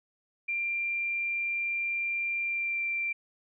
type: tone with pitch glide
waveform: sine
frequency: 2377 to 2358 Hz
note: D7 to D7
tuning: +20 to +6 cents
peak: -28 dBFS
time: 0.48-3.13 s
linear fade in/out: 10 ms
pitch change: -14 cents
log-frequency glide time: 2.44-2.82 s
effects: none